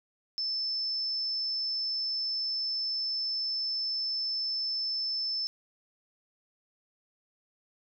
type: tone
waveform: sine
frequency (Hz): 5274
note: E8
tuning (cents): 0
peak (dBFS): -29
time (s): 0.38-5.47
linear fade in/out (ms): 0
effects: none